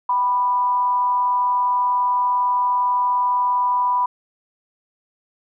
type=tone with amplitude modulation; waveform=sine; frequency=987.8 Hz; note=B5; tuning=in tune; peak=-14 dBFS; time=0.09-4.06 s; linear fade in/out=5 ms; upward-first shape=sine; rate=213 Hz; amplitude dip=40%; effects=none